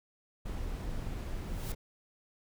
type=noise; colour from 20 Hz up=brown; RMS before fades=-37 dBFS; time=0.45-1.75 s; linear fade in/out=10 ms
type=noise with exponential growth; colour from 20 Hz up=white; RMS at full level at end=-43 dBFS; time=1.3-1.72 s; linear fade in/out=2 ms; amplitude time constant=91 ms
effects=none